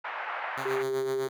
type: band-pass noise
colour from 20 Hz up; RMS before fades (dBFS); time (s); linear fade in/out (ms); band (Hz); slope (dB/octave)
pink; -35; 0.04-0.83; 10; 730 to 2100; 24
type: tone with tremolo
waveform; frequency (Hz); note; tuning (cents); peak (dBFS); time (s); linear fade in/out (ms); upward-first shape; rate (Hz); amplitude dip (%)
5% pulse; 134.1; C3; +43; -23; 0.57-1.29; 5; sine; 7.9; 65
type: tone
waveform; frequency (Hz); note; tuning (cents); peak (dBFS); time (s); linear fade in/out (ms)
sine; 397.1; G4; +22; -27; 0.65-1.28; 10
effects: none